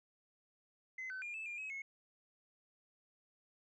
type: tone with pitch steps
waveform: sine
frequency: 2047 / 1522 / 2411 / 2622 / 2404 / 2556 / 2180 Hz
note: C7 / F#6 / D7 / E7 / D7 / D#7 / C#7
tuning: -38 / +48 / +45 / -10 / +40 / +46 / -29 cents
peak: -40 dBFS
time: 0.98-1.82 s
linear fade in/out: 5 ms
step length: 120 ms
effects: tanh soft clip ceiling -39 dBFS